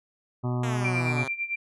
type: harmonic tone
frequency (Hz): 123.47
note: B2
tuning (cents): 0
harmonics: 1 / 2 / 3 / 5 / 6 / 7 / 8 / 9 / 10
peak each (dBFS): -26 / -32 / -36 / -40 / -42 / -43 / -44 / -45 / -46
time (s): 0.43-1.25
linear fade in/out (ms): 20
type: exponential sweep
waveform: 5% pulse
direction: down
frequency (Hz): 238.7 to 130.81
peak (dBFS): -22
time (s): 0.63-1.28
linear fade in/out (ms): 5
type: tone with tremolo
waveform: sine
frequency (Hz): 2363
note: D7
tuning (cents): +10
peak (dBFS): -25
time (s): 0.84-1.56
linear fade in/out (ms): 10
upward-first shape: sine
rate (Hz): 9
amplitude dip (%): 80
effects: resampled to 24000 Hz